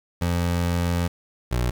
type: tone pair in turn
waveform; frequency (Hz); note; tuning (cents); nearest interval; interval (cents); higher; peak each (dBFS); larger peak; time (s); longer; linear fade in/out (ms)
25% pulse; 86.8 / 60.86; F2 / B1; -10 / -25; tritone; 615; first; -17; neither; 0.21-1.08 / 1.51-1.71; first; 10
effects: 8-bit